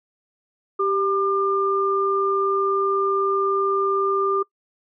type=tone pair together; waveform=sine; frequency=392 / 1198.7 Hz; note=G4 / D6; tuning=0 / +35 cents; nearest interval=octave + perfect fifth; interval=1935 cents; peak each=-21 / -21 dBFS; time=0.79-4.43 s; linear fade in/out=10 ms; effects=noise-tail reverb RT60 0.1 s tail -23 dB re dry